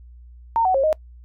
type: tone with pitch steps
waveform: sine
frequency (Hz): 914 / 747 / 541 / 622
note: A#5 / F#5 / C#5 / D#5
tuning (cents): -34 / +16 / -42 / -1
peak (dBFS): -15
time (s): 0.56-0.928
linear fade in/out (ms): 0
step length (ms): 92
effects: noise-tail reverb RT60 0.1 s tail -23 dB re dry + added 60 Hz sine -41 dBFS peak until 1.24 s